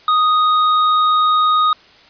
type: tone with tanh clipping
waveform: sine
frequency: 1244.5 Hz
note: D#6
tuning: in tune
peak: -13 dBFS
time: 0.08-1.73 s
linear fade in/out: 2 ms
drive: 13 dB
effects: white hiss -46 dBFS RMS until 2.09 s + resampled to 11025 Hz